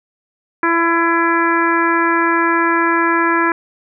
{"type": "harmonic tone", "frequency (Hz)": 335.2, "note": "E4", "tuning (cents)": 29, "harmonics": [1, 2, 3, 4, 5, 6, 7], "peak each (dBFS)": [-17, -29, -17, -20, -18, -26, -27], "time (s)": [0.63, 3.52], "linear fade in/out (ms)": 2, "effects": []}